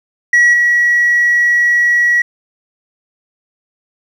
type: tone with level steps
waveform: sine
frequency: 1924 Hz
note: B6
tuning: 46 cents flat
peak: -3 / -7 dBFS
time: 0.33-2.22 s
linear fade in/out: 5 ms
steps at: 0.53 s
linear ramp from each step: 10 ms
effects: tanh soft clip ceiling -5 dBFS + 7-bit